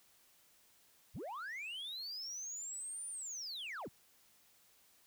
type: linear two-way sweep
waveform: sine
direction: up then down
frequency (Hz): 40.97 to 9400 to 40.97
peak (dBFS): -39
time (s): 1.14-3.89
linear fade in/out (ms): 20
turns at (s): 3.08
effects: tanh soft clip ceiling -41 dBFS + white hiss -68 dBFS RMS until 5.06 s